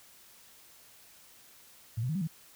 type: tone with pitch steps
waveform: sine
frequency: 113.1 / 125.9 / 158.1 / 194.1 / 160.8 Hz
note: A2 / B2 / D#3 / G3 / E3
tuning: +48 / +34 / +28 / -17 / -43 cents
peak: -29 dBFS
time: 1.97-2.275 s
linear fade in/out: 10 ms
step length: 61 ms
effects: white hiss -57 dBFS RMS until 2.55 s